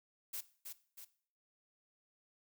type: noise with echo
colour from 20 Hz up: blue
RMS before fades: -42 dBFS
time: 0.33-0.41 s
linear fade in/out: 10 ms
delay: 320 ms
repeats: 2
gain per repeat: -5 dB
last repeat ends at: 1.05 s
effects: noise-tail reverb RT60 0.5 s tail -17 dB re dry